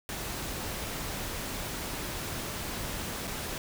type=noise with dropouts; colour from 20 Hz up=pink; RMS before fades=-36 dBFS; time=0.09-3.58 s; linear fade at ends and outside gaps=1 ms; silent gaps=3.272-3.276 s; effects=none